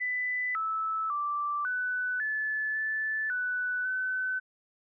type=tone with pitch steps; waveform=sine; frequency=1995 / 1308 / 1171 / 1495 / 1733 / 1748 / 1489 / 1515 Hz; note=B6 / E6 / D6 / F#6 / A6 / A6 / F#6 / F#6; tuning=+17 / -14 / -5 / +17 / -27 / -12 / +11 / +40 cents; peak=-28 dBFS; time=0-4.4 s; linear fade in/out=20 ms; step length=550 ms; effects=none